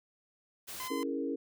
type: noise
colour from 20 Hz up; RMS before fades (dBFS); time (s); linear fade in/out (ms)
white; -43; 0.67-0.89; 20
type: tone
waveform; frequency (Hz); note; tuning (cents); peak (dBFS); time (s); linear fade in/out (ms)
sawtooth; 1025; C6; -36; -35; 0.8-1.03; 0
type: chord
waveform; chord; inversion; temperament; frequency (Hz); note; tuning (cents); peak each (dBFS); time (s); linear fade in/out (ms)
sine; A# half-diminished seventh; first; equal; 277.2 / 329.6 / 415.3 / 466.2; C#4 / E4 / G#4 / A#4; 0 / 0 / 0 / 0; -35 / -38 / -40 / -38; 0.9-1.36; 10
effects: none